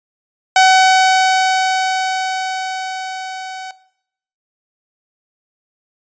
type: tone with level ramp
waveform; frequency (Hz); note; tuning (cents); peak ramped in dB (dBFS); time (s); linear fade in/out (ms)
sawtooth; 754; F#5; +32; -3 to -24; 0.56-3.71; 2
effects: noise-tail reverb RT60 0.7 s tail -17 dB re dry + resampled to 16000 Hz